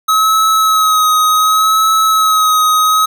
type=tone with vibrato; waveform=square; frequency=1277 Hz; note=D#6; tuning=45 cents sharp; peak=-9 dBFS; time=0.08-3.06 s; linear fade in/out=10 ms; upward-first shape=sine; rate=0.67 Hz; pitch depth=27 cents each way; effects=none